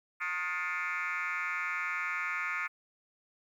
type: tone with frequency modulation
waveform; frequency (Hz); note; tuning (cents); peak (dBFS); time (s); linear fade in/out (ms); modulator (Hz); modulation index
sine; 1760; A6; 0; -30; 0.2-2.68; 20; 170; 3.6
effects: tanh soft clip ceiling -28 dBFS + 11-bit